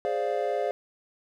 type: chord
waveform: triangle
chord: D half-diminished seventh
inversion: second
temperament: equal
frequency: 415.3 / 523.3 / 587.3 / 698.5 Hz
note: Ab4 / C5 / D5 / F5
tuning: 0 / 0 / 0 / 0 cents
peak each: -29 dBFS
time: 0.05-0.71 s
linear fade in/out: 0 ms
effects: none